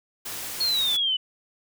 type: noise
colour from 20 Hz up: white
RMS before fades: -34 dBFS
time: 0.25-0.97 s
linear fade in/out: 10 ms
type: exponential sweep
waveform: sine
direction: down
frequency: 4366 to 2960 Hz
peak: -21 dBFS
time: 0.6-1.17 s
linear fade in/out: 10 ms
effects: none